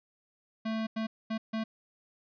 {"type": "tone bursts at uneven times", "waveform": "square", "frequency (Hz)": 221.5, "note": "A3", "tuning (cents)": 12, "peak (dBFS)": -31, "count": 4, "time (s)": [[0.65, 0.87], [0.96, 1.07], [1.3, 1.38], [1.53, 1.64]], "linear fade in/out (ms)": 10, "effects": ["resampled to 11025 Hz", "12-bit"]}